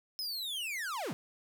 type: linear sweep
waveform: 45% pulse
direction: down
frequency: 5200 to 110 Hz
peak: -35 dBFS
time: 0.19-1.13 s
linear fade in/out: 0 ms
effects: none